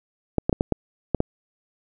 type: clicks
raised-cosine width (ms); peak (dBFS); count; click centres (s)
2; -6; 7; 0.383 / 0.495 / 0.528 / 0.609 / 0.723 / 1.147 / 1.204
effects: none